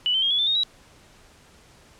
sine tone with pitch steps, 2960 / 3096 / 3239 / 3388 / 3545 / 3708 / 3879 Hz, F#7 / G7 / G#7 / G#7 / A7 / A#7 / B7, 0 / -22 / -44 / +34 / +12 / -10 / -32 cents, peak -19 dBFS, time 0.06-0.634 s, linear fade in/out 0 ms, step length 82 ms, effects pink hiss -53 dBFS RMS until 1.99 s + low-pass 9000 Hz 12 dB/octave

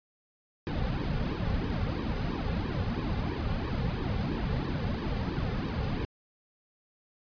brown noise with flanger, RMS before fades -31 dBFS, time 0.67-6.05 s, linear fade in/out 0 ms, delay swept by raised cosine 1.4 to 3.2 ms, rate 3 Hz, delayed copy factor -0.8, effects resampled to 11025 Hz

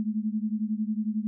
sine beating tone pair, 211 / 222 Hz, G#3 / A3, +28 / +16 cents, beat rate 11 Hz, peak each -28 / -30 dBFS, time 0-1.27 s, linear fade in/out 0 ms, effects none

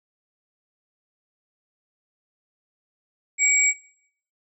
sine tone pair together, 2267 / 7625 Hz, C#7 / A#8, +38 / +38 cents, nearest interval octave + major sixth, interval 2100 cents, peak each -19 dBFS, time 3.38-3.74 s, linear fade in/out 50 ms, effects noise-tail reverb RT60 0.6 s tail -17 dB re dry

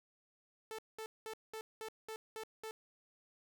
sawtooth tone bursts, 440 Hz, A4, in tune, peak -39 dBFS, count 8, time 0.71-2.71 s, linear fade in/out 0 ms, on 75 ms, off 200 ms, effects none

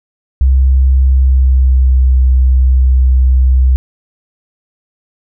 sine tone with pitch glide, 65.7 to 64.2 Hz, C2 to C2, +8 to -32 cents, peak -5 dBFS, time 0.41-3.76 s, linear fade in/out 0 ms, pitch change -40 cents, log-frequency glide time 1.09-1.97 s, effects none

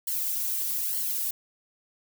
violet noise with flanger, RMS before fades -29 dBFS, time 0.07-1.31 s, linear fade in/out 5 ms, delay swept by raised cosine 0.8 to 2.8 ms, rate 1.1 Hz, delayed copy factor -0.85, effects none

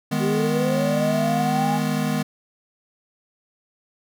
square chord, G# minor, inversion second, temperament equal, 155.56 / 207.7 / 246.9 Hz, D#3 / G#3 / B3, 0 / 0 / 0 cents, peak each -26 dBFS, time 0.11-2.23 s, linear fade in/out 10 ms
sine linear sweep, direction up, 377.3 to 830.6 Hz, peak -22 dBFS, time 0.19-1.8 s, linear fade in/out 50 ms
effects none

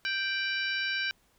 harmonic tone with a mistuned harmonic, 784 Hz, G5, in tune, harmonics 2 / 3 / 4 / 5 / 6 / 7, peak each -31 / -35 / -37 / -39 / -41 / -42 dBFS, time 0.05-1.11 s, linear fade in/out 0 ms, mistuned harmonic 4, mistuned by -90 cents, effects pink hiss -67 dBFS RMS until 1.38 s

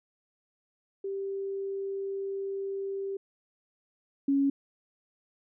sine tone pair in turn, 392 / 277.2 Hz, G4 / C#4, 0 / 0 cents, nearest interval tritone, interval 600 cents, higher first, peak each -31 / -22 dBFS, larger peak second, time 1.04-3.17 / 4.28-4.5 s, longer first, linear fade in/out 5 ms, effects none

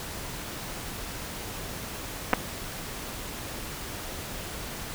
clicks, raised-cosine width 0.5 ms, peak -5 dBFS, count 2, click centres 2.332 / 2.336 s, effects pink hiss -37 dBFS RMS until 4.94 s

